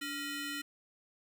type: ring-modulated tone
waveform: 20% pulse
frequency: 1098 Hz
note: C#6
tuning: 17 cents flat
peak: -29 dBFS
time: 0.01-0.62 s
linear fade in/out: 10 ms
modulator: 807 Hz
effects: none